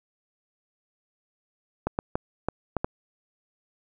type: clicks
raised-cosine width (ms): 1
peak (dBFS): -11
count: 6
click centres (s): 1.87 / 1.989 / 2.155 / 2.486 / 2.767 / 2.845
effects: none